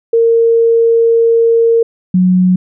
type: tone pair in turn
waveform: sine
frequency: 460 / 183.05 Hz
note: A#4 / F#3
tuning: -23 / -18 cents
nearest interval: octave + major third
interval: 1595 cents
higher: first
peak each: -6 dBFS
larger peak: neither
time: 0.13-1.83 / 2.14-2.56 s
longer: first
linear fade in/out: 5 ms
effects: none